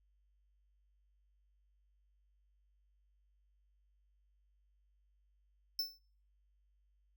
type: tone with exponential decay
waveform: square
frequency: 5300 Hz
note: E8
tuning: 9 cents sharp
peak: -31 dBFS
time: 5.79-5.99 s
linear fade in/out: 2 ms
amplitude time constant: 42 ms
effects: noise-tail reverb RT60 0.5 s tail -25 dB re dry + added 50 Hz sine -70 dBFS peak until 7.16 s